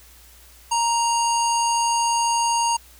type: harmonic tone with a mistuned harmonic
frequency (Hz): 934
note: A#5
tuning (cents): +3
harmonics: 1 / 3 / 5 / 7 / 9 / 10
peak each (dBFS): -19 / -29 / -31 / -27 / -35 / -33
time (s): 0.71-2.77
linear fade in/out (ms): 10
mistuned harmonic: 10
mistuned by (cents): +43
effects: added 60 Hz sine -50 dBFS peak until 2.99 s + white hiss -50 dBFS RMS until 2.99 s